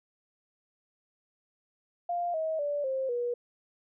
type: tone with pitch steps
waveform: sine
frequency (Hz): 698.5 / 636.8 / 580.6 / 529.4 / 482.6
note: F5 / D#5 / D5 / C5 / B4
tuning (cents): 0 / +40 / -20 / +20 / -40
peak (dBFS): -28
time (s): 2.09-3.34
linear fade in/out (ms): 5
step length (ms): 250
effects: none